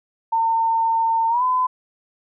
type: tone with pitch glide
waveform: sine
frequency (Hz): 907 to 1012.2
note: A#5 to B5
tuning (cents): -48 to +42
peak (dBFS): -16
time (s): 0.32-1.67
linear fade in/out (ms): 10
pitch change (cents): +190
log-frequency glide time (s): 1.29-1.43
effects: none